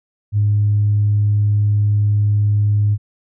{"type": "tone", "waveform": "sine", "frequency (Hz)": 103.83, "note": "G#2", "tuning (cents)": 0, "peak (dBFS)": -11, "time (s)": [0.32, 2.98], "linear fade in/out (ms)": 50, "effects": ["tanh soft clip ceiling -7 dBFS"]}